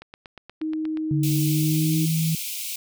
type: click train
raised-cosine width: 0.3 ms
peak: -24 dBFS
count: 9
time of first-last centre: 0.02-0.972 s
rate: 8.4 Hz
type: tone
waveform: sine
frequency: 313.4 Hz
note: D#4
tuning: 13 cents sharp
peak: -24 dBFS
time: 0.61-2.06 s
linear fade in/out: 10 ms
type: tone with pitch glide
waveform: sine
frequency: 145.7 to 160.73 Hz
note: D3 to E3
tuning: -13 to -43 cents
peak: -20 dBFS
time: 1.11-2.35 s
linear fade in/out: 2 ms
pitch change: +170 cents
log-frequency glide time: 1.36-1.97 s
type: high-pass noise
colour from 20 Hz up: white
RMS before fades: -31 dBFS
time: 1.23-2.76 s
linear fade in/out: 5 ms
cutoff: 2200 Hz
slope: 96 dB/octave
effects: none